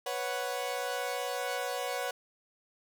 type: chord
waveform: sawtooth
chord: B suspended second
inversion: none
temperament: equal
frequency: 493.9 / 554.4 / 740 Hz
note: B4 / C#5 / F#5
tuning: 0 / 0 / 0 cents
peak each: -33 dBFS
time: 0.06-2.11 s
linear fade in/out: 5 ms
effects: none